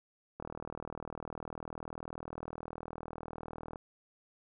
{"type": "click train", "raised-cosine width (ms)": 1, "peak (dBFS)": -27, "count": 135, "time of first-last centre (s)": [0.4, 3.758], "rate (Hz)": 39.9, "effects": []}